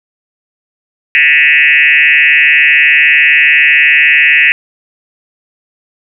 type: tone with frequency modulation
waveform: sine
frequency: 2233 Hz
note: C#7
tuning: 12 cents sharp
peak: -4 dBFS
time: 1.15-4.52 s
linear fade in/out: 0 ms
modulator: 147 Hz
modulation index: 3.2
effects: none